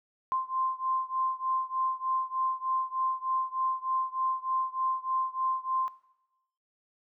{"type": "beating tone pair", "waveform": "sine", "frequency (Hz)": [1044, 1047.3], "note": ["C6", "C6"], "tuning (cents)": [-4, 1], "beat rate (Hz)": 3.3, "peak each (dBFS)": -31, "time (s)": [0.32, 5.88], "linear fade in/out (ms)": 0, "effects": ["noise-tail reverb RT60 0.9 s tail -17 dB re dry"]}